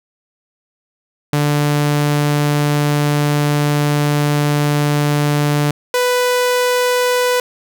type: tone pair in turn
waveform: sawtooth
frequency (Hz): 146.83 / 495.6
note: D3 / B4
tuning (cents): 0 / +6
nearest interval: octave + major sixth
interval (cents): 2106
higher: second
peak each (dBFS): -9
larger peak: neither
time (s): 1.33-5.71 / 5.94-7.4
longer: first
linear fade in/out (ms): 2
effects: none